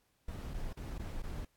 brown noise with dropouts, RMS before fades -40 dBFS, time 0.28-1.45 s, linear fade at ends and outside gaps 5 ms, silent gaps 0.537-0.541 / 0.73-0.77 / 0.981-0.993 / 1.222-1.235 s, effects pink hiss -75 dBFS RMS until 1.56 s + AAC 64 kbps

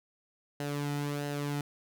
sawtooth tone with flanger, 144.6 Hz, D3, 27 cents flat, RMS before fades -34 dBFS, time 0.6-1.61 s, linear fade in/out 2 ms, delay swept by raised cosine 0.86 to 1.83 ms, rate 1.5 Hz, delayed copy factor -0.55, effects none

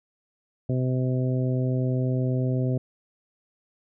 harmonic tone, 128.2 Hz, C3, 35 cents flat, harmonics 1 / 2 / 3 / 4 / 5, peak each -23 / -29 / -33 / -35 / -37 dBFS, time 0.69-2.78 s, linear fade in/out 5 ms, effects none

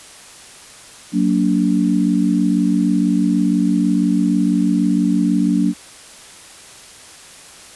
sine chord, Gb augmented, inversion none, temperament just, 185 / 231.2 / 289.1 Hz, Gb3 / Bb3 / D4, 0 / -14 / -27 cents, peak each -17 / -18 / -17 dBFS, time 1.12-5.74 s, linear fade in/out 50 ms, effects white hiss -40 dBFS RMS until 7.75 s + resampled to 24000 Hz

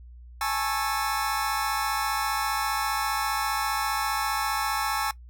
sawtooth chord, A major seventh, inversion third, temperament just, 825 / 880 / 1100 / 1320 Hz, G#5 / A5 / C#6 / E6, -12 / 0 / -14 / +2 cents, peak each -27 dBFS, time 0.41-5.11 s, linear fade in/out 2 ms, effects noise-tail reverb RT60 0.1 s tail -18 dB re dry + added 60 Hz sine -43 dBFS peak until 5.29 s

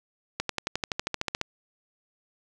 accelerating click train, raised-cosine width 0.2 ms, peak -10 dBFS, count 14, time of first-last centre 0.4-1.414 s, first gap 93 ms, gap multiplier 0.97, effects none

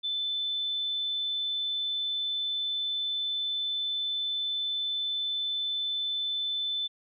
sine tone, 3520 Hz, A7, in tune, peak -28 dBFS, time 0.03-6.88 s, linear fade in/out 20 ms, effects none

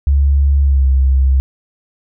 sine tone with pitch glide, 70 to 66.42 Hz, C#2 to C2, +18 to +27 cents, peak -8 dBFS, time 0.07-1.4 s, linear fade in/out 0 ms, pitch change -91 cents, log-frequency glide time 0.63-0.86 s, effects none

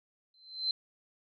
sine tone with exponential growth, 4088 Hz, C8, 41 cents flat, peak -25 dBFS, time 0.34-0.71 s, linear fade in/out 2 ms, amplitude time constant 80 ms, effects none

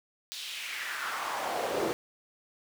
brown noise with high-pass filter sweep, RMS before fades -34 dBFS, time 0.32-1.93 s, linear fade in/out 0 ms, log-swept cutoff 4000 to 370 Hz, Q 2.3, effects none

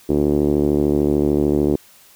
5% pulse tone with low-pass filter, 73.42 Hz, D2, in tune, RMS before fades -17 dBFS, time 0.09-1.76 s, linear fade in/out 5 ms, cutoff 350 Hz, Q 2.8, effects white hiss -49 dBFS RMS until 2.15 s

